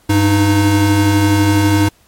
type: tone pair together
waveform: square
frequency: 99 / 309.1 Hz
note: G2 / D#4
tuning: +18 / -11 cents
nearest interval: octave + minor sixth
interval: 1971 cents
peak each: -13 dBFS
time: 0.09-1.89 s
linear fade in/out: 10 ms
effects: pink hiss -52 dBFS RMS until 2.07 s + MP3 64 kbps